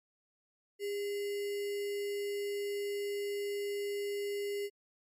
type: tone with sample-and-hold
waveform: sine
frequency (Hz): 405.3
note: G#4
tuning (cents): -42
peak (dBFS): -33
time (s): 0.79-4.7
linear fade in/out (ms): 50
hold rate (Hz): 2450
effects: MP3 64 kbps